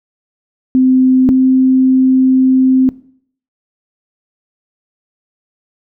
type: tone pair in turn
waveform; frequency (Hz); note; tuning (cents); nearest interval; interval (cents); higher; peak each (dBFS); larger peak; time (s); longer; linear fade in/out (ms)
sine; 258.4 / 260.3; C4 / C4; -21 / -9; unison; 12; second; -6; neither; 0.75-1.29 / 1.29-2.89; second; 0
effects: noise-tail reverb RT60 0.6 s tail -20 dB re dry